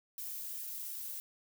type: noise with flanger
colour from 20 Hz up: violet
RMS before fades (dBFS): -42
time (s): 0.18-1.2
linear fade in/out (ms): 0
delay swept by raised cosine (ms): 1.4 to 3.5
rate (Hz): 2.7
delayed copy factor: -0.6
effects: none